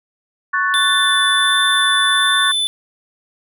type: chord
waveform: sine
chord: F# minor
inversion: second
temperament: equal with one note detuned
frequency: 1108.7 / 1488.6 / 1760 Hz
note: C#6 / F#6 / A6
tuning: 0 / +10 / 0 cents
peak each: -19 dBFS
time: 0.53-2.52 s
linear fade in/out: 10 ms
type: tone with vibrato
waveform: square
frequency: 3520 Hz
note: A7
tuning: in tune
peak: -16 dBFS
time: 0.74-2.67 s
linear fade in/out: 0 ms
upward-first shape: sine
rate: 1.4 Hz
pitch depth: 10 cents each way
effects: none